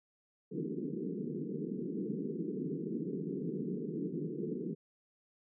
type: band-pass noise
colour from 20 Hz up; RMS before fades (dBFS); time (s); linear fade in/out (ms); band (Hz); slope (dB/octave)
pink; -38; 0.51-4.75; 20; 150 to 450; 96
effects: none